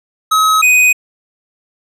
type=tone pair in turn; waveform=square; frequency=1277 / 2497 Hz; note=D#6 / D#7; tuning=+45 / +6 cents; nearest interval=octave; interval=1161 cents; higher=second; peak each=-9 / -7 dBFS; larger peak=second; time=0.31-0.62 / 0.62-0.93 s; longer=neither; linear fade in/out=10 ms; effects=low-pass 12000 Hz 12 dB/octave